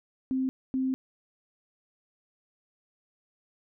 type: tone bursts at uneven times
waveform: sine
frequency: 261.6 Hz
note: C4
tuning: in tune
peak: -25 dBFS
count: 2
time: 0.31-0.49 / 0.74-0.94 s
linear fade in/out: 0 ms
effects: none